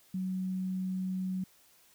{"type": "tone", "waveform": "sine", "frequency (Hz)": 186.6, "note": "F#3", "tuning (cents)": 15, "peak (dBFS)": -31, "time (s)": [0.14, 1.44], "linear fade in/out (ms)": 5, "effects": ["white hiss -63 dBFS RMS until 1.94 s"]}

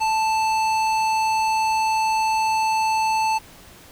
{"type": "tone with hard clipping", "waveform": "sine", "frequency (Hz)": 880, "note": "A5", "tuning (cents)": 0, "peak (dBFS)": -20, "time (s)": [0, 3.39], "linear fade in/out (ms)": 20, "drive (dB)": 15, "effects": ["pink hiss -46 dBFS RMS until 3.91 s"]}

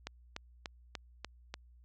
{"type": "click train", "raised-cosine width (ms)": 0.2, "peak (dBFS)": -22, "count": 6, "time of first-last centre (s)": [0.07, 1.541], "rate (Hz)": 3.4, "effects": ["added 60 Hz sine -57 dBFS peak until 1.84 s", "low-pass 7000 Hz 12 dB/octave"]}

